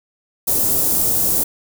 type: band-stop noise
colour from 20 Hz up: white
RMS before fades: -17 dBFS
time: 0.47-1.44 s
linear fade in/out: 10 ms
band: 550 to 9400 Hz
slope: 12 dB/octave
effects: none